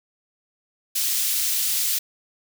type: high-pass noise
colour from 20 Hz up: white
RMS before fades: -23 dBFS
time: 0.95-1.99 s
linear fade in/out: 10 ms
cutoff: 3100 Hz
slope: 12 dB/octave
effects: none